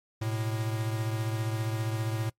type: beating tone pair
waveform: square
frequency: 110 / 125 Hz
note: A2 / B2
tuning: 0 / +21 cents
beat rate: 15 Hz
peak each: -30 / -37 dBFS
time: 0.21-2.3 s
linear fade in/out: 10 ms
effects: noise-tail reverb RT60 0.1 s tail -22 dB re dry + MP3 64 kbps